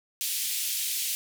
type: band-pass noise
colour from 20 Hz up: white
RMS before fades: -30 dBFS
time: 0.21-1.15 s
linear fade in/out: 0 ms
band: 2500 to 16000 Hz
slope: 24 dB/octave
effects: none